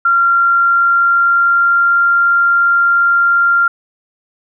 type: tone with pitch glide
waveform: sine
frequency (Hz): 1379 to 1388.6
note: F6 to F6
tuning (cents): -22 to -10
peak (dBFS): -8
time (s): 0.05-3.68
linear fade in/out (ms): 5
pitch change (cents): +12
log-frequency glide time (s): 0.25-2.03
effects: none